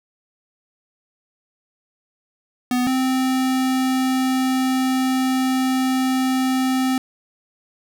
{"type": "tone pair in turn", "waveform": "square", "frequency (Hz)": [248.8, 260], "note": ["B3", "C4"], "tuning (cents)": [13, -11], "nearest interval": "minor second", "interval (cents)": 76, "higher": "second", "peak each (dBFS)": [-18, -18], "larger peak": "neither", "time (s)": [[2.71, 2.87], [2.87, 6.98]], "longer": "second", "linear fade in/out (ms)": 2, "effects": []}